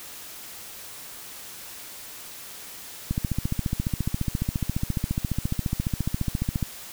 click train, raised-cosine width 5 ms, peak -12 dBFS, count 52, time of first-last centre 3.11-6.627 s, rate 14.5 Hz, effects white hiss -41 dBFS RMS until 6.92 s

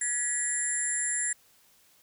sine tone cluster, 1698 / 1944 / 7350 / 8100 / 10160 Hz, G#6 / B6 / A#8 / B8 / D#9, +38 / -28 / -25 / +43 / +35 cents, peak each -37 / -36 / -31 / -33 / -33 dBFS, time 0.01-1.33 s, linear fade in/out 5 ms, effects white hiss -62 dBFS RMS until 2.02 s

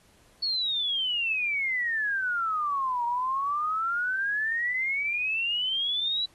sine exponential two-way sweep, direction down then up, 4428 to 939 to 3972 Hz, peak -25 dBFS, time 0.42-6.26 s, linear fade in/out 10 ms, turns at 3.05 s, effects pink hiss -61 dBFS RMS until 6.34 s + AAC 32 kbps

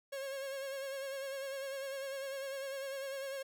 45% pulse tone with vibrato, 544 Hz, C#5, 33 cents flat, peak -39 dBFS, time 0.12-3.43 s, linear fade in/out 10 ms, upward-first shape sine, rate 10 Hz, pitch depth 42 cents each way, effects none

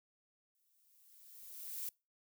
violet noise with exponential growth, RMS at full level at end -40 dBFS, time 0.55-1.89 s, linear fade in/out 2 ms, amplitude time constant 290 ms, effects noise-tail reverb RT60 0.3 s tail -26 dB re dry

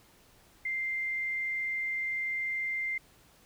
sine tone, 2093 Hz, C7, in tune, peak -30 dBFS, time 0.65-2.98 s, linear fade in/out 5 ms, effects pink hiss -61 dBFS RMS until 3.45 s

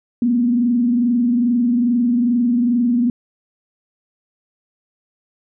sine tone with frequency modulation, 240.9 Hz, B3, 43 cents flat, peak -13 dBFS, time 0.22-3.1 s, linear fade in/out 2 ms, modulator 22.4 Hz, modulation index 0.55, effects none

